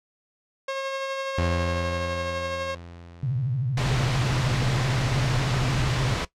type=tone with tremolo; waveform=sawtooth; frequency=540 Hz; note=C#5; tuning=45 cents flat; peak=-22 dBFS; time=0.68-2.75 s; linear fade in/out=5 ms; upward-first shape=sine; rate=12 Hz; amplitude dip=25%
type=tone with exponential decay; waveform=sawtooth; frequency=85.9 Hz; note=F2; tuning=28 cents flat; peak=-18 dBFS; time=1.38-4.6 s; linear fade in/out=0 ms; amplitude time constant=700 ms
type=tone with vibrato; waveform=sine; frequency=128.8 Hz; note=C3; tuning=27 cents flat; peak=-23 dBFS; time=3.23-6.14 s; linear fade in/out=2 ms; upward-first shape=sine; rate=13 Hz; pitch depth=170 cents each way
type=noise; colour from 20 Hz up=pink; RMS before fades=-27 dBFS; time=3.77-6.25 s; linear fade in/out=5 ms
effects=noise-tail reverb RT60 0.1 s tail -17 dB re dry + low-pass 5000 Hz 12 dB/octave